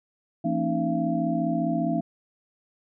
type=tone cluster; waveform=sine; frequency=168.7 / 229 / 273.8 / 308.7 / 680 Hz; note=E3 / A#3 / C#4 / D#4 / F5; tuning=+40 / -31 / -21 / -14 / -46 cents; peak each=-29 dBFS; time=0.44-2.01 s; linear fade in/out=10 ms; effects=none